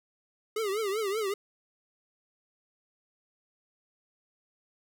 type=tone with vibrato; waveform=square; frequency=415.3 Hz; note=G#4; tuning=in tune; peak=-29 dBFS; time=0.56-1.34 s; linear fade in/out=5 ms; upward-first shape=triangle; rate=5.2 Hz; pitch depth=170 cents each way; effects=none